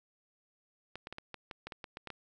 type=clicks; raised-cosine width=0.3 ms; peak=-26 dBFS; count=12; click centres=0.956 / 1.071 / 1.126 / 1.184 / 1.343 / 1.512 / 1.67 / 1.722 / 1.842 / 1.971 / 2.073 / 2.103 s; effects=none